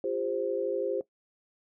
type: chord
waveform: sine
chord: F suspended second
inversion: none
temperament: equal with one note detuned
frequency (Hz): 349.2 / 401.6 / 523.3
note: F4 / G4 / C5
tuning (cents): 0 / +42 / 0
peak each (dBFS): -34 / -32 / -31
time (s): 0.04-1.01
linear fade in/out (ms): 2
effects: noise-tail reverb RT60 0.1 s tail -17 dB re dry